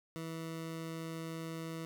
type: tone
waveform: 20% pulse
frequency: 163 Hz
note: E3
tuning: 19 cents flat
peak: -35 dBFS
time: 0.16-1.85 s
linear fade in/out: 0 ms
effects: none